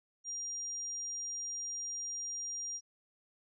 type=tone; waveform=sine; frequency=5700 Hz; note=F8; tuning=34 cents sharp; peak=-37 dBFS; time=0.24-2.81 s; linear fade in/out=50 ms; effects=none